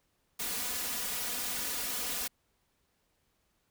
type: noise with comb filter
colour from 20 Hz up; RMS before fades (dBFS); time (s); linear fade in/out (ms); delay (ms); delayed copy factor
white; -35; 0.39-2.28; 10; 4.1; +0.8
effects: pink hiss -75 dBFS RMS until 3.7 s